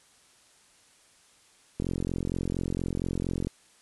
click train, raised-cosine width 3 ms, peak -17 dBFS, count 75, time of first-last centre 1.8-3.47 s, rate 44.3 Hz, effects white hiss -60 dBFS RMS until 3.81 s + resampled to 24000 Hz

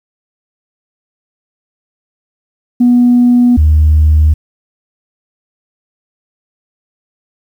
sine tone pair in turn, 243.9 / 76.82 Hz, B3 / D#2, -21 / -22 cents, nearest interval octave + minor sixth, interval 2001 cents, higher first, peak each -3 dBFS, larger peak neither, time 2.8-3.57 / 3.57-4.34 s, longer neither, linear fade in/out 10 ms, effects tanh soft clip ceiling -1 dBFS + 7-bit

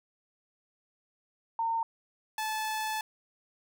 sine / sawtooth tone pair in turn, 912 / 868.5 Hz, A#5 / A5, -38 / -23 cents, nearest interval minor second, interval 85 cents, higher first, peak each -27 / -27 dBFS, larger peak neither, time 1.59-1.83 / 2.38-3.01 s, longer second, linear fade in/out 2 ms, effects none

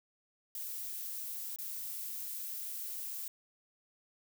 violet noise with dropouts, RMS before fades -41 dBFS, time 0.55-3.28 s, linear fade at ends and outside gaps 2 ms, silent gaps 1.561-1.586 s, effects none

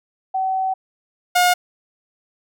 sine / sawtooth tone pair in turn, 760 / 716.7 Hz, F#5 / F5, +46 / +45 cents, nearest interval minor second, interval 101 cents, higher first, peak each -18 / -9 dBFS, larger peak second, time 0.34-0.74 / 1.35-1.54 s, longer first, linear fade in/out 10 ms, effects none

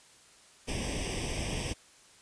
pink noise with comb filter, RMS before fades -34 dBFS, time 0.67-1.74 s, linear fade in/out 20 ms, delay 0.36 ms, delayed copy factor +0.9, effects white hiss -58 dBFS RMS until 2.21 s + resampled to 22050 Hz

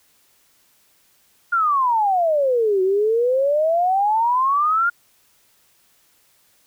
sine exponential two-way sweep, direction down then up, 1428 to 369.1 to 1428 Hz, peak -15 dBFS, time 1.52-4.9 s, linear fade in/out 10 ms, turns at 2.82 s, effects white hiss -59 dBFS RMS until 6.66 s

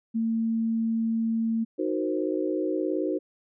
sine tone, 226.1 Hz, A3, 47 cents sharp, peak -23 dBFS, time 0.14-1.65 s, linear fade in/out 20 ms
sine chord, C half-diminished seventh, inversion first, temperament equal, 311.1 / 370 / 466.2 / 523.3 Hz, Eb4 / Gb4 / Bb4 / C5, 0 / 0 / 0 / 0 cents, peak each -28 / -29 / -34 / -32 dBFS, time 1.78-3.19 s, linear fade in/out 20 ms
effects none

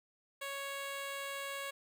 10% pulse tone, 554.4 Hz, C#5, in tune, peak -31 dBFS, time 0.41-1.71 s, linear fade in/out 10 ms, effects none

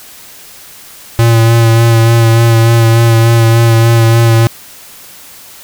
square tone with vibrato, 115 Hz, A#2, 23 cents flat, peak -5 dBFS, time 1.19-4.47 s, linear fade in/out 0 ms, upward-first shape sine, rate 3.4 Hz, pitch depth 22 cents each way, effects white hiss -34 dBFS RMS until 5.63 s

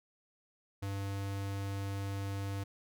square tone, 98.8 Hz, G2, 14 cents sharp, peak -36 dBFS, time 0.82-2.64 s, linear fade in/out 10 ms, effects none

